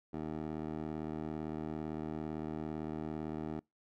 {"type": "tone with band-pass filter", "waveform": "15% pulse", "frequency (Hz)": 77.78, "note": "D#2", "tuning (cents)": 0, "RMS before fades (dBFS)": -40, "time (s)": [0.13, 3.6], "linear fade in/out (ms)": 10, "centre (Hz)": 400, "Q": 1.1, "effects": ["noise-tail reverb RT60 0.2 s tail -26 dB re dry"]}